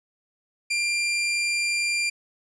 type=tone; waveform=sawtooth; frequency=2383 Hz; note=D7; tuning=25 cents sharp; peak=-19 dBFS; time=0.7-2.1 s; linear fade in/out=10 ms; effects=resampled to 22050 Hz